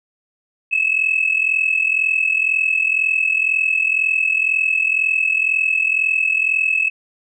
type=tone pair together; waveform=sine; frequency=2571 / 2613 Hz; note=E7 / E7; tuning=-44 / -16 cents; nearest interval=unison; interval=28 cents; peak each=-17 dBFS; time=0.71-6.9 s; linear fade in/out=20 ms; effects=tanh soft clip ceiling -7 dBFS